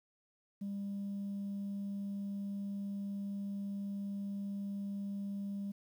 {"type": "tone", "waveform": "sine", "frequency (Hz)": 199.7, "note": "G3", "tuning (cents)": 32, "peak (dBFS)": -35, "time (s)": [0.61, 5.72], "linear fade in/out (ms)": 10, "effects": ["tanh soft clip ceiling -35 dBFS", "11-bit"]}